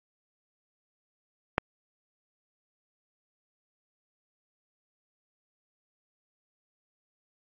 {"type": "click", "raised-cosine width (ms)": 0.5, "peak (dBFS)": -7, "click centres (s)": 1.581, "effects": ["AAC 64 kbps"]}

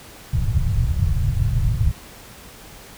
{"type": "low-pass noise", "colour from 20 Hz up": "white", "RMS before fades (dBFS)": -19, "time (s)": [0.33, 1.92], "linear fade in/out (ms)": 5, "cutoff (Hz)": 140, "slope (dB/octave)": 48, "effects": ["pink hiss -42 dBFS RMS until 2.97 s"]}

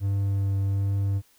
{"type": "tone with vibrato", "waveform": "triangle", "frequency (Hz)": 98.6, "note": "G2", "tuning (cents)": 11, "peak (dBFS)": -20, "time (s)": [0, 1.22], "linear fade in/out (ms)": 50, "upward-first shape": "triangle", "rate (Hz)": 1.3, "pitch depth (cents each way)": 12, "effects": ["white hiss -61 dBFS RMS until 1.38 s"]}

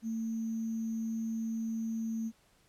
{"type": "tone with sample-and-hold", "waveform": "sine", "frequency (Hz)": 224.8, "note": "A3", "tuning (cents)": 37, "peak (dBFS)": -32, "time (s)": [0.02, 2.32], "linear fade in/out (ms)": 50, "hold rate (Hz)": 6300, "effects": ["pink hiss -67 dBFS RMS until 2.68 s", "low-pass 12000 Hz 12 dB/octave"]}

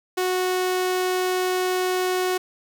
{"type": "tone", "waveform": "sawtooth", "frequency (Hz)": 367.7, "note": "F#4", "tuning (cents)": -11, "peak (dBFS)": -17, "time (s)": [0.17, 2.38], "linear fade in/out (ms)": 10, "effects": ["9-bit"]}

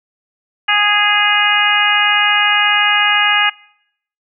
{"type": "harmonic tone with a mistuned harmonic", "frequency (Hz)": 414.1, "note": "G#4", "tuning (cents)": -5, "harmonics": [2, 3, 4, 5, 6, 7], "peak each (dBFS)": [-19, -19, -16, -18, -18, -16], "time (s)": [0.68, 3.5], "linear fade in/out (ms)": 10, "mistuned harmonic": 7, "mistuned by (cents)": -15, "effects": ["noise-tail reverb RT60 0.7 s tail -23 dB re dry"]}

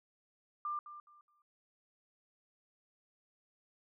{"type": "tone with echo", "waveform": "sine", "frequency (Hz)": 1192, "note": "D6", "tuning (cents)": 25, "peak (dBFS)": -35, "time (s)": [0.65, 0.79], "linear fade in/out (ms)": 2, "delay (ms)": 210, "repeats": 3, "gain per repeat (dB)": -12, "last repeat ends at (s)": 1.42, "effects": []}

